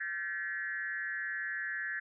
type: tone with frequency modulation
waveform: sine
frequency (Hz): 1723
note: A6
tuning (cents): -37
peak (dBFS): -34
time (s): 0-2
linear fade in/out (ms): 10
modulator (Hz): 172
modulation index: 1.1
effects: none